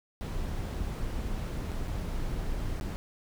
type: noise with dropouts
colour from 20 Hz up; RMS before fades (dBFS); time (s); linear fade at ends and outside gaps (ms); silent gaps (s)
brown; -33; 0.21-2.96; 0; 1.713-1.717 / 1.875-1.88 / 2.799-2.811
effects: none

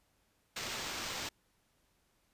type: noise with sample-and-hold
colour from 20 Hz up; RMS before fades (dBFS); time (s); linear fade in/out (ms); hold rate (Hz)
white; -40; 0.56-1.29; 5; 11025
effects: pink hiss -74 dBFS RMS until 2.33 s + resampled to 32000 Hz

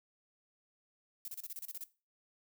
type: noise bursts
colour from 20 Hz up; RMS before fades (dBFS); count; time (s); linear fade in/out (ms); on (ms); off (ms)
violet; -43; 10; 1.25-1.838; 0; 30; 32
effects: noise-tail reverb RT60 0.3 s tail -17 dB re dry

